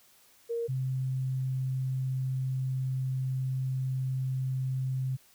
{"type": "tone pair in turn", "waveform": "sine", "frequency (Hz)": [466.2, 130.82], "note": ["A#4", "C3"], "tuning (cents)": [0, 0], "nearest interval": "octave + minor seventh", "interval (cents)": 2200, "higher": "first", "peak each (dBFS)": [-29, -28], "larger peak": "second", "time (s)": [[0.49, 0.68], [0.68, 5.17]], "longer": "second", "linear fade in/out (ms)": 20, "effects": ["white hiss -61 dBFS RMS until 5.34 s"]}